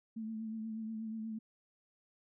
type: tone with vibrato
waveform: sine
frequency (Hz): 221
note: A3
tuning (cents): +8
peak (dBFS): -38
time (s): 0.16-1.39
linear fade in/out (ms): 10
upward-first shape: triangle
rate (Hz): 8.3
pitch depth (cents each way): 40
effects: none